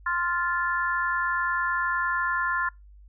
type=harmonic tone; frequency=348.8 Hz; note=F4; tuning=2 cents flat; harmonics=3 / 4 / 5; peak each=-28 / -28 / -28 dBFS; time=0.06-2.69 s; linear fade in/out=5 ms; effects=noise-tail reverb RT60 0.2 s tail -25 dB re dry + added 50 Hz sine -47 dBFS peak until 3.08 s